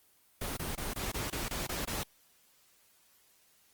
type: noise bursts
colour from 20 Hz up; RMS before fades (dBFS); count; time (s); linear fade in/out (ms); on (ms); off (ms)
pink; -36; 9; 0.41-2.034; 5; 160; 23
effects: white hiss -66 dBFS RMS until 3.73 s + Opus 24 kbps